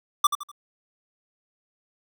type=tone with echo; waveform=square; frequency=1174.7 Hz; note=D6; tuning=in tune; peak=-15 dBFS; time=0.24-0.27 s; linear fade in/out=5 ms; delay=82 ms; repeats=3; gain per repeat=-9 dB; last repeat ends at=0.516 s; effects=none